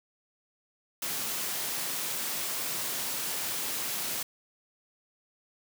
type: high-pass noise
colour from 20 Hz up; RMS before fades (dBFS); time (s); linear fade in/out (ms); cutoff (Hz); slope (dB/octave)
white; -33; 1.02-4.23; 5; 110; 48
effects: none